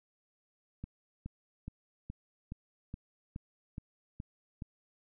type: click train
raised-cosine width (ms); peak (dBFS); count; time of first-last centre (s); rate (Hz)
5; -28; 10; 0.84-4.622; 2.38
effects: none